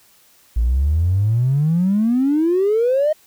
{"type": "exponential sweep", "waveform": "triangle", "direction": "up", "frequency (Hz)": [54.3, 629], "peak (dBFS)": -10, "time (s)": [0.56, 3.13], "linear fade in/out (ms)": 10, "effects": ["tanh soft clip ceiling -11 dBFS", "white hiss -53 dBFS RMS until 3.26 s"]}